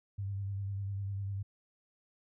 sine tone with vibrato, 98.8 Hz, G2, 14 cents sharp, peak -34 dBFS, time 0.18-1.43 s, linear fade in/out 10 ms, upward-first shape sine, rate 10 Hz, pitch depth 34 cents each way, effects none

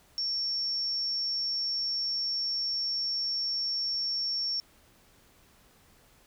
sine tone, 5470 Hz, F8, 37 cents flat, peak -28 dBFS, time 0.18-4.6 s, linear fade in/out 0 ms, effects pink hiss -61 dBFS RMS until 6.26 s

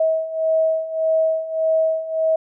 sine beating tone pair, 640 / 641.7 Hz, D#5 / E5, +49 / -47 cents, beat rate 1.7 Hz, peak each -22 / -18 dBFS, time 0-2.36 s, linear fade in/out 5 ms, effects none

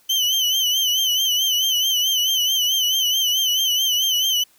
35% pulse tone with vibrato, 3051 Hz, G7, 48 cents flat, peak -15 dBFS, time 0.09-4.44 s, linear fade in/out 10 ms, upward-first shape sine, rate 4.6 Hz, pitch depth 72 cents each way, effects white hiss -57 dBFS RMS until 4.58 s

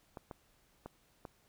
clicks, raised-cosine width 1 ms, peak -30 dBFS, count 4, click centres 0.172 / 0.312 / 0.86 / 1.252 s, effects pink hiss -70 dBFS RMS until 1.48 s

